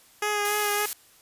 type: tone with vibrato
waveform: 10% pulse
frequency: 415.3 Hz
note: G#4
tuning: in tune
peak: -16 dBFS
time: 0.22-0.86 s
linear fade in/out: 5 ms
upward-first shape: sine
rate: 3.5 Hz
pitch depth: 19 cents each way
type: noise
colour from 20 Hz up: blue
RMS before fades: -30 dBFS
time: 0.45-0.93 s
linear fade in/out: 0 ms
effects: white hiss -56 dBFS RMS until 1.21 s + resampled to 32000 Hz